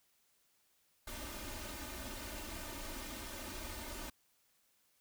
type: noise with comb filter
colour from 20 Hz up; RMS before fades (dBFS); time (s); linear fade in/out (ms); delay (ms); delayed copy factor
pink; -45; 1.07-4.1; 5; 3.3; +0.9
effects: white hiss -74 dBFS RMS until 5 s